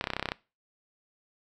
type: clicks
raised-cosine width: 0.3 ms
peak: -13 dBFS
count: 11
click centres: 0.011 / 0.041 / 0.072 / 0.103 / 0.135 / 0.166 / 0.196 / 0.227 / 0.257 / 0.288 / 0.319 s
effects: noise-tail reverb RT60 0.3 s tail -21 dB re dry